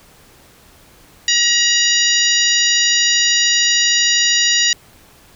harmonic tone with a mistuned harmonic, 953 Hz, A#5, 38 cents sharp, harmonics 2 / 3 / 4 / 5 / 6 / 7, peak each -19 / -19 / -19 / -19 / -19 / -19 dBFS, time 1.28-4.73 s, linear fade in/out 2 ms, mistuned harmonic 7, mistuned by +57 cents, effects pink hiss -47 dBFS RMS until 5.35 s

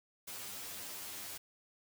white noise with comb filter, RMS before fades -45 dBFS, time 0.27-1.38 s, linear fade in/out 10 ms, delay 10 ms, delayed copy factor +0.75, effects none

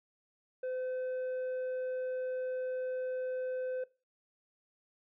sine tone with tanh clipping, 511 Hz, C5, 41 cents flat, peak -35 dBFS, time 0.63-3.84 s, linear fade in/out 5 ms, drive 5 dB, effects noise-tail reverb RT60 0.3 s tail -20 dB re dry

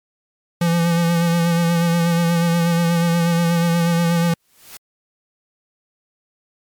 square tone with vibrato, 169.7 Hz, F3, 49 cents flat, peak -15 dBFS, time 0.61-4.34 s, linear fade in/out 5 ms, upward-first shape sine, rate 8.3 Hz, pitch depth 29 cents each way
white noise with exponential growth, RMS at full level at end -34 dBFS, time 4.34-4.77 s, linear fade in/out 2 ms, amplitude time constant 92 ms
effects MP3 96 kbps

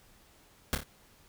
pink noise with echo, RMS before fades -28 dBFS, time 0.73-0.75 s, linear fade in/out 0 ms, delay 28 ms, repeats 3, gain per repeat -6 dB, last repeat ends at 0.834 s, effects pink hiss -61 dBFS RMS until 1.28 s

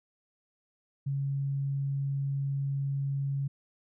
sine tone, 138.59 Hz, C#3, in tune, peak -28 dBFS, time 1.06-3.48 s, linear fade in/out 10 ms, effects none

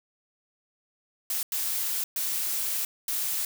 blue noise bursts at uneven times, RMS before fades -29 dBFS, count 4, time 1.3-1.43 / 1.52-2.04 / 2.16-2.85 / 3.08-3.45 s, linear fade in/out 2 ms, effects none

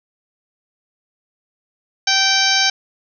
harmonic tone, 777 Hz, G5, 16 cents flat, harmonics 1 / 2 / 3 / 4 / 5 / 6 / 7 / 8, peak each -23 / -20 / -22 / -22 / -21 / -21 / -20 / -23 dBFS, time 2.07-2.7 s, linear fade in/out 5 ms, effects none

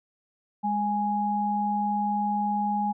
sine tone pair together, 206 / 830.9 Hz, G#3 / G#5, -14 / +1 cents, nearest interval 2 octaves, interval 2415 cents, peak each -28 / -25 dBFS, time 0.63-2.93 s, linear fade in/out 20 ms, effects none

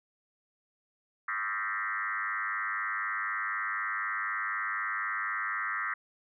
sine tone with frequency modulation, 1574 Hz, G6, 7 cents sharp, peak -30 dBFS, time 1.28-5.94 s, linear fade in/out 5 ms, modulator 104 Hz, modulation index 4, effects none

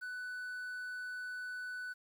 triangle tone with quantisation, 1492 Hz, F#6, 14 cents sharp, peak -38 dBFS, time 0.01-1.94 s, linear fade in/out 20 ms, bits 11, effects none

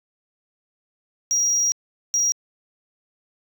sine tone bursts at uneven times, 5710 Hz, F8, 37 cents sharp, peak -15 dBFS, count 2, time 1.31-1.72 / 2.14-2.32 s, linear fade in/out 0 ms, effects tanh soft clip ceiling -16 dBFS

